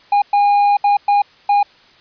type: tone bursts at uneven times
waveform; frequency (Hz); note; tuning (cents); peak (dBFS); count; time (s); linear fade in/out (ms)
triangle; 815; G#5; -33; -8; 5; 0.12-0.22 / 0.33-0.77 / 0.84-0.97 / 1.08-1.22 / 1.49-1.63; 5
effects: white hiss -48 dBFS RMS until 2 s + resampled to 11025 Hz